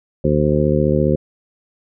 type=harmonic tone; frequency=74.8 Hz; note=D2; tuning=32 cents sharp; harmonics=1 / 2 / 3 / 4 / 5 / 6 / 7; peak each=-23 / -18 / -20 / -24 / -20 / -24 / -20 dBFS; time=0.24-1.16 s; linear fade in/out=5 ms; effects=none